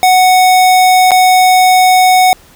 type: tone with dropouts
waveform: square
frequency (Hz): 740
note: F#5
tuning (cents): 0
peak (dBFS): -5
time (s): 0.03-2.33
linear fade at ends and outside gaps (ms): 0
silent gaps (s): 1.108-1.117
effects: pink hiss -42 dBFS RMS until 2.55 s